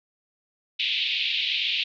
white band-pass noise, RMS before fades -26 dBFS, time 0.79-1.84 s, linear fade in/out 10 ms, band 2400 to 3800 Hz, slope 48 dB/octave, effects none

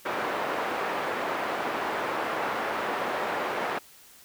pink band-pass noise, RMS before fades -30 dBFS, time 0.05-3.79 s, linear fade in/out 10 ms, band 480 to 1600 Hz, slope 12 dB/octave, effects white hiss -53 dBFS RMS until 4.24 s

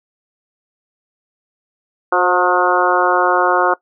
harmonic tone with a mistuned harmonic, 180 Hz, F#3, 47 cents flat, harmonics 2 / 3 / 4 / 5 / 6 / 7 / 8, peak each -19 / -19 / -19 / -19 / -19 / -19 / -19 dBFS, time 2.12-3.74 s, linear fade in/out 5 ms, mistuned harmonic 3, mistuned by -28 cents, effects noise-tail reverb RT60 0.1 s tail -20 dB re dry

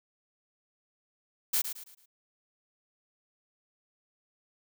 blue noise with echo, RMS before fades -27 dBFS, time 1.53-1.62 s, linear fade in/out 10 ms, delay 110 ms, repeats 4, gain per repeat -9 dB, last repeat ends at 2.06 s, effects none

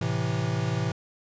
square chord, A minor, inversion none, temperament equal, 110 / 130.81 / 164.81 Hz, A2 / C3 / E3, 0 / 0 / 0 cents, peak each -30 / -30 / -31 dBFS, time 0.01-0.92 s, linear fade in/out 5 ms, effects resampled to 16000 Hz

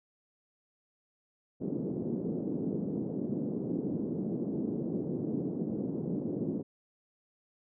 pink band-pass noise, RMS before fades -34 dBFS, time 1.6-6.63 s, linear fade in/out 20 ms, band 170 to 390 Hz, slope 24 dB/octave, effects none

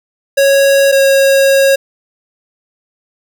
square tone pair in turn, 552 / 545.7 Hz, C#5 / C#5, -7 / -27 cents, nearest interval unison, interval 20 cents, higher first, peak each -7 dBFS, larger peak neither, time 0.37-0.92 / 0.92-1.76 s, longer second, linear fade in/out 10 ms, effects none

